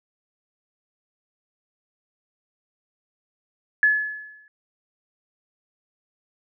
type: tone with exponential decay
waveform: sine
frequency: 1710 Hz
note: A6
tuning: 50 cents flat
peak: -12 dBFS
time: 3.83-4.48 s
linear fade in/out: 1 ms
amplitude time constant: 140 ms
effects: none